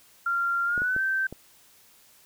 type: tone with pitch glide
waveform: sine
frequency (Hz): 1385 to 1554.6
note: F6 to G6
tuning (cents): -15 to -15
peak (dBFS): -23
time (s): 0.26-1.27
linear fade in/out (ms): 5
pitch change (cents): +200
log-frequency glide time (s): 0.65-1.01
type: clicks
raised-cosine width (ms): 2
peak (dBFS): -24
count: 4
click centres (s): 0.778 / 0.819 / 0.964 / 1.326
effects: white hiss -57 dBFS RMS until 2.25 s